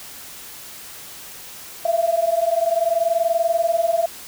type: tone pair together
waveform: sine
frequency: 659.3 / 679.8 Hz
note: E5 / F5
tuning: 0 / -47 cents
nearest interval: minor second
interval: 53 cents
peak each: -20 / -19 dBFS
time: 1.85-4.06 s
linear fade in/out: 5 ms
effects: white hiss -38 dBFS RMS until 4.27 s